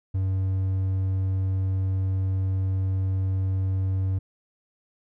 triangle tone, 95 Hz, F#2, 46 cents sharp, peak -20 dBFS, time 0.14-4.19 s, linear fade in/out 10 ms, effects none

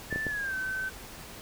sine tone with pitch glide, 1760 to 1532.2 Hz, A6 to G6, 0 to -40 cents, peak -30 dBFS, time 0.1-0.9 s, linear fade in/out 20 ms, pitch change -240 cents, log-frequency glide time 0.26-0.55 s
clicks, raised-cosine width 2 ms, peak -20 dBFS, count 3, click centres 0.127 / 0.16 / 0.267 s
effects pink hiss -45 dBFS RMS until 1.41 s

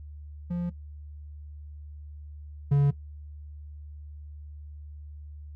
triangle tone pair in turn, 174.61 / 142.03 Hz, F3 / C#3, 0 / +42 cents, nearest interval major third, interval 358 cents, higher first, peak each -25 / -16 dBFS, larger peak second, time 0.5-0.7 / 2.71-2.91 s, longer neither, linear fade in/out 10 ms, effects noise-tail reverb RT60 0.1 s tail -17 dB re dry + added 74 Hz sine -40 dBFS peak until 5.55 s

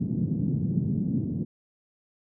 pink band-pass noise, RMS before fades -27 dBFS, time 0-1.45 s, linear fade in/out 20 ms, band 130 to 240 Hz, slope 24 dB/octave, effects none

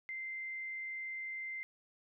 sine tone, 2083 Hz, C7, 8 cents flat, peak -39 dBFS, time 0.09-1.63 s, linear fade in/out 0 ms, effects none

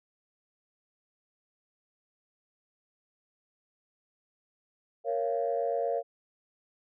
sine chord, Bb minor, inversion none, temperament equal with one note detuned, 466.2 / 554.4 / 688 Hz, Bb4 / Db5 / F5, 0 / 0 / -26 cents, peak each -31 dBFS, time 5.04-6.03 s, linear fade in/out 50 ms, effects tanh soft clip ceiling -18 dBFS

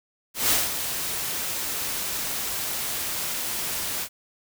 white noise with ADSR envelope, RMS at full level -20 dBFS, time 0.34-4.09 s, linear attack 160 ms, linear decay 190 ms, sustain -9 dB, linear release 67 ms, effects none

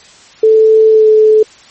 sine tone with pitch glide, 439 to 432.7 Hz, A4 to A4, -4 to -29 cents, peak -3 dBFS, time 0.43-1.43 s, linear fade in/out 5 ms, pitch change -25 cents, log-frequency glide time 0.9-1.08 s, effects white hiss -40 dBFS RMS until 1.7 s + MP3 32 kbps

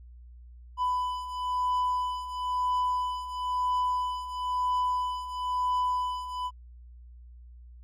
triangle beating tone pair, 997 / 998 Hz, B5 / B5, +16 / +18 cents, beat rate 1 Hz, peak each -31 / -26 dBFS, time 0.77-6.51 s, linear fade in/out 50 ms, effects added 60 Hz sine -46 dBFS peak until 7.83 s

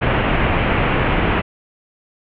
pink low-pass noise, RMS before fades -17 dBFS, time 0.01-1.42 s, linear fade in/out 20 ms, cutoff 2900 Hz, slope 48 dB/octave, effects none

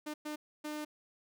sawtooth tone bursts at uneven times, 301.6 Hz, D4, 46 cents sharp, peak -34 dBFS, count 3, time 0.06-0.14 / 0.25-0.36 / 0.64-0.85 s, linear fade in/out 10 ms, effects none

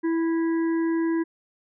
harmonic tone with a mistuned harmonic, 329.6 Hz, E4, in tune, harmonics 1 / 3 / 5 / 6, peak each -21 / -37 / -39 / -43 dBFS, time 0.03-1.24 s, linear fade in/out 20 ms, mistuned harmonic 6, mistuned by -17 cents, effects none

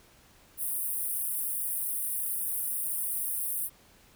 pink high-pass noise, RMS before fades -32 dBFS, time 0.57-3.7 s, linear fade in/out 50 ms, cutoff 9000 Hz, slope 96 dB/octave, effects pink hiss -59 dBFS RMS until 4.15 s

